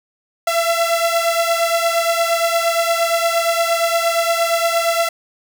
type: beating tone pair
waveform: sawtooth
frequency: 670 / 678.6 Hz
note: E5 / F5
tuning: +28 / -50 cents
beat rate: 8.6 Hz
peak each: -13 / -16 dBFS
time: 0.47-5.09 s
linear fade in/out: 5 ms
effects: 7-bit